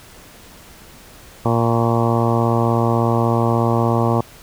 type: harmonic tone with a mistuned harmonic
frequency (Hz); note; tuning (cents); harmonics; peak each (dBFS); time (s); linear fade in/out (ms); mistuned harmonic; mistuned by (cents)
116.54; A#2; 0; 1 / 2 / 3 / 4 / 5 / 6 / 7 / 8 / 9 / 10; -18 / -21 / -23 / -24 / -25 / -26 / -26 / -27 / -28 / -28; 1.45-4.21; 5; 10; -47
effects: pink hiss -43 dBFS RMS until 4.42 s